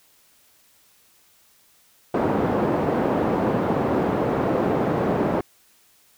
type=band-pass noise; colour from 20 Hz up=pink; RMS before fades=-22 dBFS; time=2.14-5.41 s; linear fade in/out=5 ms; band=200 to 750 Hz; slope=12 dB/octave; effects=white hiss -58 dBFS RMS until 6.17 s